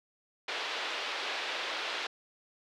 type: band-pass noise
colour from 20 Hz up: white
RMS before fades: -36 dBFS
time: 0.48-2.07 s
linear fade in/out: 5 ms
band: 370 to 3900 Hz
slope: 24 dB/octave
effects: none